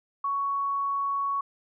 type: tone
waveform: sine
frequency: 1115 Hz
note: C#6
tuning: 10 cents sharp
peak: -25 dBFS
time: 0.24-1.41 s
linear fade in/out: 5 ms
effects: none